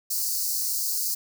white high-pass noise, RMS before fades -27 dBFS, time 0.1-1.15 s, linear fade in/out 10 ms, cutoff 4300 Hz, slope 96 dB/octave, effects none

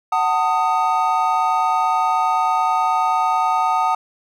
triangle chord, D# diminished, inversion first, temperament just, 746.7 / 896 / 1244.5 Hz, F#5 / A5 / D#6, +16 / +31 / 0 cents, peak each -18 dBFS, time 0.12-3.95 s, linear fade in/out 5 ms, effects none

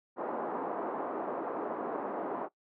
pink band-pass noise, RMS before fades -36 dBFS, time 0.16-2.49 s, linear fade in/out 50 ms, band 290 to 1100 Hz, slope 24 dB/octave, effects noise-tail reverb RT60 0.1 s tail -19 dB re dry

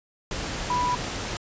sine tone in noise, 986 Hz, B5, 3 cents flat, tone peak -22 dBFS, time 0.7-0.95 s, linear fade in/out 2 ms, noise pink, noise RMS -31 dBFS, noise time 0.31-1.37 s, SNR +6 dB, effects resampled to 16000 Hz

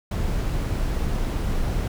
brown noise, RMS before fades -24 dBFS, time 0.11-1.88 s, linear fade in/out 5 ms, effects none

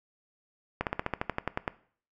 slowing click train, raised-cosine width 0.5 ms, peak -13 dBFS, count 12, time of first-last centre 0.81-1.678 s, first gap 58 ms, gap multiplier 1.06, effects noise-tail reverb RT60 0.5 s tail -18 dB re dry

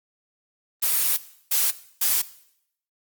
blue noise bursts at uneven times, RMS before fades -21 dBFS, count 3, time 0.82-1.17 / 1.51-1.71 / 2.01-2.22 s, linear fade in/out 10 ms, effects noise-tail reverb RT60 0.7 s tail -17 dB re dry + Opus 24 kbps

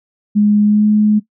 sine tone with pitch glide, 208.2 to 211.5 Hz, G#3 to G#3, +5 to +32 cents, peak -8 dBFS, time 0.35-1.2 s, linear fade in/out 20 ms, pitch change +27 cents, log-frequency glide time 0.63-0.86 s, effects noise-tail reverb RT60 0.1 s tail -18 dB re dry

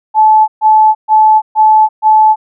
sine tone bursts, 866 Hz, A5, 28 cents flat, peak -3 dBFS, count 5, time 0.14-2.36 s, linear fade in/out 50 ms, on 340 ms, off 130 ms, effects none

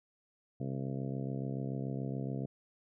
harmonic tone, 67 Hz, C2, 42 cents sharp, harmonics 2 / 3 / 4 / 5 / 6 / 7 / 8 / 9 / 10, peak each -37 / -41 / -42 / -50 / -47 / -48 / -52 / -55 / -51 dBFS, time 0.6-2.46 s, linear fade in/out 5 ms, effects none

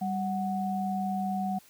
sine tone pair together, 195.38 / 740 Hz, G3 / F#5, -5 / 0 cents, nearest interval octave + major seventh, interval 2305 cents, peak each -30 / -31 dBFS, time 0.01-1.59 s, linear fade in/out 10 ms, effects white hiss -58 dBFS RMS until 1.69 s

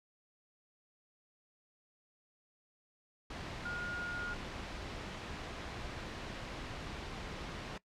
sine tone in noise, 1428 Hz, F6, 38 cents sharp, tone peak -37 dBFS, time 3.65-4.34 s, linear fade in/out 5 ms, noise pink, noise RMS -43 dBFS, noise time 3.3-7.78 s, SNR +3 dB, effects noise-tail reverb RT60 0.1 s tail -20 dB re dry + low-pass 4000 Hz 12 dB/octave

